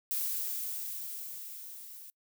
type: noise with level ramp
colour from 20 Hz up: violet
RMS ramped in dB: -32 to -49 dBFS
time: 0.11-2.1 s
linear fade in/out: 0 ms
effects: noise-tail reverb RT60 0.1 s tail -26 dB re dry